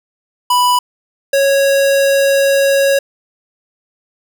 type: tone pair in turn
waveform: square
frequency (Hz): 987.8 / 551.8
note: B5 / C#5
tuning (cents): 0 / -8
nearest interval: minor seventh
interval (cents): 1008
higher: first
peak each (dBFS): -10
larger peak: neither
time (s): 0.5-0.79 / 1.33-2.99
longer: second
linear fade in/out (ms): 5
effects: none